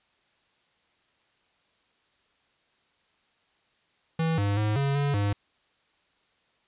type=tone with pitch steps; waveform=square; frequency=162.5 / 101.2 / 106.4 / 139.3 / 142.4 / 101.7 Hz; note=E3 / G#2 / G#2 / C#3 / C#3 / G#2; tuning=-24 / -44 / +42 / +9 / +47 / -36 cents; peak=-24 dBFS; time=4.19-5.33 s; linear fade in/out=5 ms; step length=190 ms; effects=white hiss -68 dBFS RMS until 6.67 s + resampled to 8000 Hz